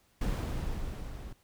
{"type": "noise with level ramp", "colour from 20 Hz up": "brown", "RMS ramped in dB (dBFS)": [-29, -43], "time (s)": [0.21, 1.33], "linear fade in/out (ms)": 5, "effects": ["pink hiss -68 dBFS RMS until 1.43 s"]}